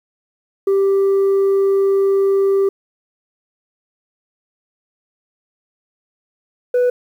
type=tone pair in turn; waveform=sine; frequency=392 / 493.9 Hz; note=G4 / B4; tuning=0 / 0 cents; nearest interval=major third; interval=400 cents; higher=second; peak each=-9 dBFS; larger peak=neither; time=0.67-2.69 / 6.74-6.9 s; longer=first; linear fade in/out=5 ms; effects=tanh soft clip ceiling -11 dBFS + 8-bit